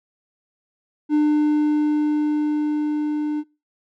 triangle tone with level ramp, 300 Hz, D4, 37 cents sharp, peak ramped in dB -12 to -19 dBFS, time 1.09-3.44 s, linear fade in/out 50 ms, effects noise-tail reverb RT60 0.3 s tail -26 dB re dry

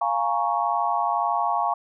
sine chord, Bb minor seventh, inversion second, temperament equal, 698.5 / 830.6 / 932.3 / 1108.7 Hz, F5 / Ab5 / Bb5 / Db6, 0 / 0 / 0 / 0 cents, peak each -26 / -26 / -27 / -26 dBFS, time 0.01-1.74 s, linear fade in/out 5 ms, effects none

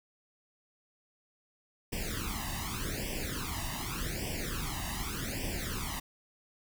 pink noise with flanger, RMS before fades -36 dBFS, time 1.92-6 s, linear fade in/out 10 ms, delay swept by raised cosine 0.37 to 1.07 ms, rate 0.85 Hz, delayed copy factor +1, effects none

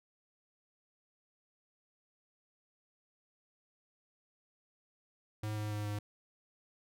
square tone with pitch steps, 106.9 / 105.86 / 104.82 / 103.8 Hz, A2 / G#2 / G#2 / G#2, -49 / +34 / +16 / 0 cents, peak -36 dBFS, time 5.43-5.99 s, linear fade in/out 5 ms, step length 140 ms, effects none

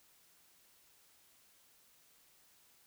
silence, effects white hiss -67 dBFS RMS until 2.86 s

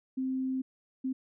sine tone bursts at uneven times, 261.3 Hz, C4, 2 cents flat, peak -29 dBFS, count 2, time 0.17-0.62 / 1.04-1.13 s, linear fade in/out 10 ms, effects none

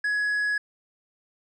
triangle tone, 1679 Hz, G#6, 18 cents sharp, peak -21 dBFS, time 0.04-0.58 s, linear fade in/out 5 ms, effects resampled to 24000 Hz

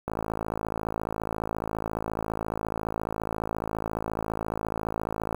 click train, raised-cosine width 1 ms, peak -15 dBFS, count 288, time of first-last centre 0.08-5.346 s, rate 54.5 Hz, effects 7-bit

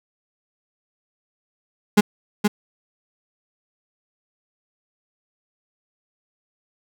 35% pulse tone with echo, 207.7 Hz, G#3, in tune, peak -8 dBFS, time 1.97-2.01 s, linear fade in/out 10 ms, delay 470 ms, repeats 1, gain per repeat -5 dB, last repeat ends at 2.48 s, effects none

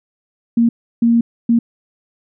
sine tone bursts at uneven times, 233.1 Hz, A#3, in tune, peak -9 dBFS, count 3, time 0.57-0.69 / 1.02-1.21 / 1.49-1.59 s, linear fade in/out 5 ms, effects none

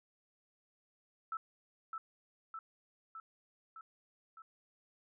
sine tone with echo, 1318 Hz, E6, 1 cent flat, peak -36 dBFS, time 1.32-1.37 s, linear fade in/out 2 ms, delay 610 ms, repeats 5, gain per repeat -3 dB, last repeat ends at 4.42 s, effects none

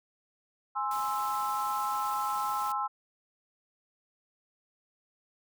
sine chord, Ab augmented, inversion none, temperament equal, 830.6 / 1046.5 / 1318.5 Hz, Ab5 / C6 / E6, 0 / 0 / 0 cents, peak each -33 dBFS, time 0.75-2.88 s, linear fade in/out 20 ms
white noise, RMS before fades -45 dBFS, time 0.91-2.72 s, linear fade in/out 2 ms
effects none

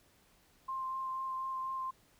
sine tone with vibrato, 1052 Hz, C6, 9 cents sharp, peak -35 dBFS, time 0.68-1.91 s, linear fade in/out 10 ms, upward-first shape sine, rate 4.1 Hz, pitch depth 11 cents each way, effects pink hiss -67 dBFS RMS until 2.19 s

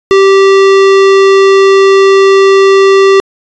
sine tone with hard clipping, 389.7 Hz, G4, 10 cents flat, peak -4 dBFS, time 0.11-3.2 s, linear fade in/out 0 ms, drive 18 dB, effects resampled to 22050 Hz

